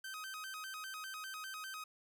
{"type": "tone with vibrato", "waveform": "sawtooth", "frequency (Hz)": 1396.9, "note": "F6", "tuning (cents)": 0, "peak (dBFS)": -40, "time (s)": [0.04, 1.84], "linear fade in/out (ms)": 5, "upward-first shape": "square", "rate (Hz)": 5, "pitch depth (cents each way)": 180, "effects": []}